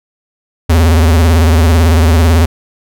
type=tone with vibrato; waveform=square; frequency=81.6 Hz; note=E2; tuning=17 cents flat; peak=-6 dBFS; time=0.69-2.46 s; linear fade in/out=10 ms; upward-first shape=sine; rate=18 Hz; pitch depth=120 cents each way; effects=none